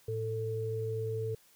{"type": "tone pair together", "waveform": "sine", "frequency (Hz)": [110.9, 443.9], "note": ["A2", "A4"], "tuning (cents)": [14, 15], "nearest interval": "2 octaves", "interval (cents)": 2401, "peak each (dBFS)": [-35, -34], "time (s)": [0.08, 1.35], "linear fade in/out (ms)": 5, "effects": ["white hiss -63 dBFS RMS until 1.55 s"]}